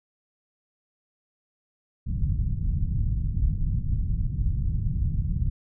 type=low-pass noise; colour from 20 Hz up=pink; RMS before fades=-25 dBFS; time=2.06-5.5 s; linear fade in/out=10 ms; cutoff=150 Hz; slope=24 dB/octave; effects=none